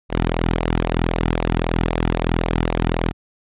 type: tone with flanger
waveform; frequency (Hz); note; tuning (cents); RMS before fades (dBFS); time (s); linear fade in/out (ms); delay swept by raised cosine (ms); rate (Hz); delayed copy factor
sawtooth; 41.54; E1; +14; -20; 0.09-3.13; 50; 0.59 to 1.89; 3.8; -0.6
effects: resampled to 8000 Hz